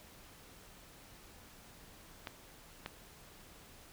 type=clicks; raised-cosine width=0.3 ms; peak=-24 dBFS; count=2; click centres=2.272 / 2.861 s; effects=pink hiss -57 dBFS RMS until 3.92 s